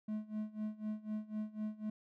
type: tone with tremolo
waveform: triangle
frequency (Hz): 214.2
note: A3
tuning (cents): -46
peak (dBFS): -33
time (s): 0.08-1.9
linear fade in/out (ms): 5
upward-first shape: sine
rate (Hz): 4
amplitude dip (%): 90
effects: none